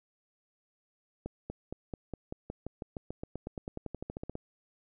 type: accelerating click train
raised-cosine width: 2 ms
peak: -24 dBFS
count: 25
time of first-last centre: 1.26-4.354 s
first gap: 240 ms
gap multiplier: 0.94
effects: none